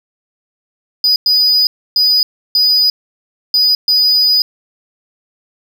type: tone bursts at uneven times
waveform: triangle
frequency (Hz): 4954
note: D#8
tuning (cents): -8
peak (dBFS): -7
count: 6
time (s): 1.04-1.16 / 1.26-1.67 / 1.96-2.23 / 2.55-2.9 / 3.54-3.75 / 3.88-4.42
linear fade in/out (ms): 2
effects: none